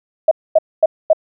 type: tone bursts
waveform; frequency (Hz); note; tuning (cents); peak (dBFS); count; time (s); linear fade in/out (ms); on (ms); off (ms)
sine; 634; D#5; +32; -6; 4; 0.28-1.132; 5; 33; 240
effects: none